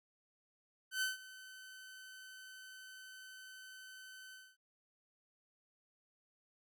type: tone with ADSR envelope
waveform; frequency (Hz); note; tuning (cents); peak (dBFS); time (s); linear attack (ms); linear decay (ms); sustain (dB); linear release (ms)
sawtooth; 1524; G6; -49; -29; 0.91-4.57; 110; 150; -19; 240
effects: none